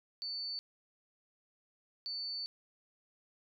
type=tone bursts at uneven times; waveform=sine; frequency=4500 Hz; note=C#8; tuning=25 cents sharp; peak=-37 dBFS; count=2; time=0.22-0.59 / 2.06-2.46 s; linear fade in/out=0 ms; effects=none